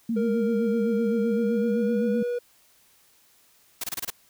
sine tone with vibrato, 217.7 Hz, A3, 18 cents flat, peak -23 dBFS, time 0.09-2.23 s, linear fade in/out 5 ms, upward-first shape sine, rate 7.8 Hz, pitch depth 120 cents each way
triangle tone with pitch glide, 466.4 to 484.2 Hz, A#4 to B4, +1 to -34 cents, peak -23 dBFS, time 0.16-2.39 s, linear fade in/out 10 ms, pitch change +65 cents, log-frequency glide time 1.22-2.13 s
white noise bursts, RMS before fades -30 dBFS, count 6, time 3.81-4.103 s, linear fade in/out 5 ms, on 28 ms, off 25 ms
effects white hiss -60 dBFS RMS until 4.29 s

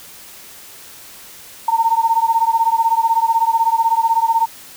sine beating tone pair, 904 / 920 Hz, A5 / A#5, +47 / -23 cents, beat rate 16 Hz, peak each -15 / -16 dBFS, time 1.68-4.46 s, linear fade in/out 5 ms, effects white hiss -39 dBFS RMS until 4.76 s

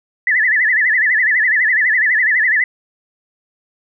sine tone with vibrato, 1864.7 Hz, A#6, in tune, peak -11 dBFS, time 0.27-2.64 s, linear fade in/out 2 ms, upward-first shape sine, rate 12 Hz, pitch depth 160 cents each way, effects none

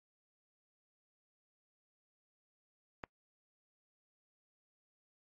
click, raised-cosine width 0.5 ms, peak -25 dBFS, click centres 3.038 s, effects noise-tail reverb RT60 0.1 s tail -25 dB re dry + MP3 32 kbps

